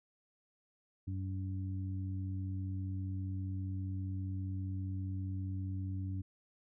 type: harmonic tone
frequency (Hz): 95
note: F#2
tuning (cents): +46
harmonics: 1 / 2 / 3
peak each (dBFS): -36 / -47 / -46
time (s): 1.07-6.22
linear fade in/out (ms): 10
effects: none